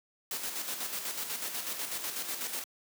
white noise with tremolo, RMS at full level -35 dBFS, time 0.31-2.64 s, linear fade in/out 2 ms, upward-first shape square, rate 8.1 Hz, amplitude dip 45%, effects high-pass 200 Hz 12 dB/octave

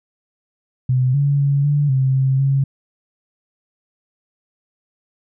sine tone with pitch steps, 127.9 / 141.9 / 140.7 / 145.4 / 132.4 / 133.2 / 136.8 Hz, C3 / C#3 / C#3 / D3 / C3 / C3 / C#3, -39 / +41 / +26 / -17 / +21 / +31 / -23 cents, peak -13 dBFS, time 0.89-2.64 s, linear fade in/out 5 ms, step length 250 ms, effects none

